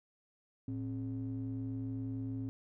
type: ring-modulated tone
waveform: triangle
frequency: 77.78 Hz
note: D#2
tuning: in tune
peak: -31 dBFS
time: 0.68-2.49 s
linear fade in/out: 0 ms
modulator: 189 Hz
effects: none